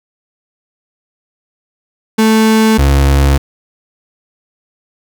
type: tone pair in turn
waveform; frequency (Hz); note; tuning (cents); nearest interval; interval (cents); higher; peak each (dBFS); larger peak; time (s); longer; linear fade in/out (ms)
35% pulse; 220 / 69.3; A3 / C#2; 0 / 0; octave + minor sixth; 2000; first; -5; neither; 2.18-2.78 / 2.78-3.38; neither; 10
effects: none